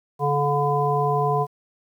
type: harmonic tone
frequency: 144.1 Hz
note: D3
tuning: 33 cents flat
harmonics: 1 / 3 / 5 / 7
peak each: -24 / -24 / -24 / -24 dBFS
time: 0.19-1.47 s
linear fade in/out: 50 ms
effects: 9-bit